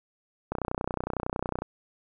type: click train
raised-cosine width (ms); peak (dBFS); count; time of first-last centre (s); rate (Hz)
1; -15; 35; 0.52-1.62; 30.9
effects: none